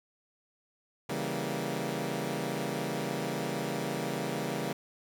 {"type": "chord", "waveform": "15% pulse", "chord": "C# diminished seventh", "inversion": "none", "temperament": "equal", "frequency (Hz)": [138.59, 164.81, 196, 233.1], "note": ["C#3", "E3", "G3", "Bb3"], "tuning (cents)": [0, 0, 0, 0], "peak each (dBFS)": -31, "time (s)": [1.09, 4.73], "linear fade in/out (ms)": 5, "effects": []}